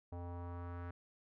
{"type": "tone with low-pass filter sweep", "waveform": "square", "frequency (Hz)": 87.31, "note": "F2", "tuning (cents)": 0, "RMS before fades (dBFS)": -45, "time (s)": [0.12, 0.91], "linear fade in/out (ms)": 5, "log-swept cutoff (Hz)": [780, 1500], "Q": 2.3, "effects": []}